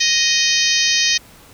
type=harmonic tone; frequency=622.3 Hz; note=D#5; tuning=in tune; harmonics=3 / 4 / 5 / 6 / 7 / 8 / 9 / 10; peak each=-22 / -22 / -22 / -22 / -22 / -22 / -22 / -22 dBFS; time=0-1.18 s; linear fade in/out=10 ms; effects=pink hiss -45 dBFS RMS until 1.53 s